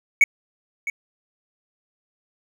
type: tone with echo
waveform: triangle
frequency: 2228 Hz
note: C#7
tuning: 8 cents sharp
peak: -8 dBFS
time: 0.21-0.24 s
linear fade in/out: 2 ms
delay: 660 ms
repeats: 1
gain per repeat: -14 dB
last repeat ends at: 0.9 s
effects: none